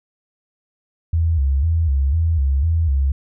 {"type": "tone with vibrato", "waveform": "sine", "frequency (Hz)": 75, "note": "D2", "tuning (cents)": 37, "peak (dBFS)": -14, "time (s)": [1.13, 3.12], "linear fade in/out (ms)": 5, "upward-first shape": "square", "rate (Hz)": 2, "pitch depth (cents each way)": 160, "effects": []}